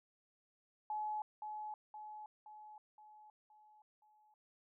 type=tone with echo; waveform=sine; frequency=851 Hz; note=G#5; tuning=42 cents sharp; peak=-37 dBFS; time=0.9-1.22 s; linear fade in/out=2 ms; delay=520 ms; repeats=6; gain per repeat=-5 dB; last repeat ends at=4.34 s; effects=none